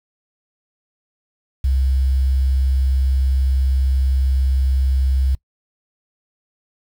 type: tone with quantisation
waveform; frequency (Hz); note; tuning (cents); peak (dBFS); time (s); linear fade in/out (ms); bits
sine; 66.2; C2; +21; -14; 1.64-5.35; 5; 7
effects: noise-tail reverb RT60 0.1 s tail -23 dB re dry